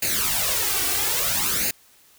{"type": "noise with flanger", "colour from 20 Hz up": "white", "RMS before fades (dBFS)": -23, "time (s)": [0.02, 1.71], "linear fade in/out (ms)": 5, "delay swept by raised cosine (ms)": [0.44, 2.64], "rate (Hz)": 0.6, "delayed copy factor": 0.75, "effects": ["white hiss -55 dBFS RMS until 2.18 s"]}